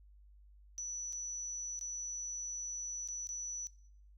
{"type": "tone with dropouts", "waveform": "sine", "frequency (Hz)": 5930, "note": "F#8", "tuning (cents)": 3, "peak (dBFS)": -38, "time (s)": [0.78, 3.67], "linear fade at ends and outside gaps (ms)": 0, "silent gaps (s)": [[1.125, 1.13], [1.792, 1.811], [3.076, 3.086], [3.271, 3.29]], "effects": ["noise-tail reverb RT60 0.6 s tail -19 dB re dry", "added 50 Hz sine -57 dBFS peak until 4.17 s"]}